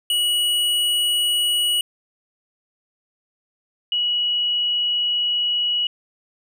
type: tone pair in turn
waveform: square / sine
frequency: 2925 / 2925 Hz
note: F#7 / F#7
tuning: -21 / -21 cents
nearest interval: unison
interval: 0 cents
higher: neither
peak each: -18 dBFS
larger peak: neither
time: 0.1-1.81 / 3.92-5.87 s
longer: second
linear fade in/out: 2 ms
effects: none